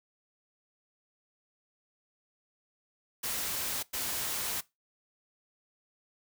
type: noise bursts at uneven times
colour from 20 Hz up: white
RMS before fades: -34 dBFS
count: 2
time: 3.23-3.83 / 3.93-4.61 s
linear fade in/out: 10 ms
effects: noise-tail reverb RT60 0.2 s tail -20 dB re dry